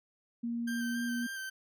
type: tone with pitch glide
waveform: sine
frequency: 234.8 to 239 Hz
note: A#3 to A#3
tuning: +13 to +43 cents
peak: -32 dBFS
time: 0.43-1.27 s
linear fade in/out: 10 ms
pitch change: +30 cents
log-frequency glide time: 0.63-1.08 s
type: tone with vibrato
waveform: 40% pulse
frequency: 1568 Hz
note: G6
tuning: in tune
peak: -37 dBFS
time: 0.67-1.5 s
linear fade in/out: 10 ms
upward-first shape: square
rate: 3.6 Hz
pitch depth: 18 cents each way
effects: none